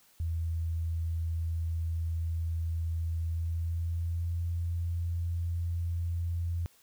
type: tone with pitch glide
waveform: sine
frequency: 82.41 to 85.22 Hz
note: E2 to F2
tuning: 0 to -42 cents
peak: -29 dBFS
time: 0.2-6.66 s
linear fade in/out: 0 ms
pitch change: +58 cents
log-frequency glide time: 3.23-4.43 s
effects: white hiss -63 dBFS RMS until 6.82 s